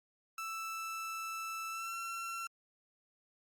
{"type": "tone with pitch glide", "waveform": "30% pulse", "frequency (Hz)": [1321, 1354.2], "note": ["E6", "E6"], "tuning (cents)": [3, 46], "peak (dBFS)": -36, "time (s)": [0.38, 2.47], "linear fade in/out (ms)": 2, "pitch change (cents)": 43, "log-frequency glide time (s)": [1.7, 1.93], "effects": ["Opus 48 kbps"]}